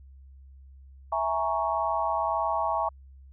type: chord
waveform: sine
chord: A# half-diminished seventh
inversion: second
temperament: equal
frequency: 659.3 / 830.6 / 932.3 / 1108.7 Hz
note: E5 / G#5 / A#5 / C#6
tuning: 0 / 0 / 0 / 0 cents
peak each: -30 dBFS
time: 1.12-2.89 s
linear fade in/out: 5 ms
effects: added 67 Hz sine -47 dBFS peak until 3.32 s